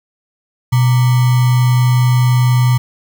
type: tone with sample-and-hold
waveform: sine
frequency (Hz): 124.4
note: B2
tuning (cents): +13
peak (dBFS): -8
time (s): 0.72-2.78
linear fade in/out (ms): 10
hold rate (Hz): 1050
effects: none